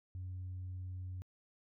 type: tone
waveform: sine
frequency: 91.8 Hz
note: F#2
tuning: 13 cents flat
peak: -39 dBFS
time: 0.15-1.22 s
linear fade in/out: 0 ms
effects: tanh soft clip ceiling -38 dBFS